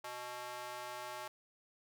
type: tone with high-pass filter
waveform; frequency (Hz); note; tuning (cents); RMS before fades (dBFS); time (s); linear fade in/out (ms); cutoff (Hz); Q
square; 123.47; B2; 0; -45; 0.04-1.28; 5; 790; 1.6
effects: none